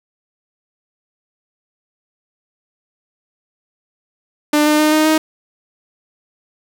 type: tone with pitch steps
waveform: sawtooth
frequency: 298.5 / 302.1 / 305.8 / 309.6 / 313.3 Hz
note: D4 / D4 / D#4 / D#4 / D#4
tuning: +28 / +49 / -30 / -9 / +12 cents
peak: -7 dBFS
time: 4.53-5.18 s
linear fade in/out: 5 ms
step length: 130 ms
effects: none